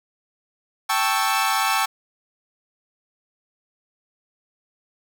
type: chord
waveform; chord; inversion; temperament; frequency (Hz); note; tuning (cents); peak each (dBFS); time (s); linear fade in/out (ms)
sawtooth; A dominant seventh; third; equal; 784 / 880 / 1108.7 / 1318.5; G5 / A5 / C#6 / E6; 0 / 0 / 0 / 0; -21; 0.89-1.86; 10
effects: none